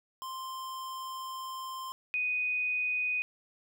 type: tone pair in turn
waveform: square / sine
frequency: 1046.5 / 2489 Hz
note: C6 / D#7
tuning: 0 / 0 cents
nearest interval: octave + minor third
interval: 1500 cents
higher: second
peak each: -38 / -28 dBFS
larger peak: second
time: 0.22-1.92 / 2.14-3.22 s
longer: first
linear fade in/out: 0 ms
effects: none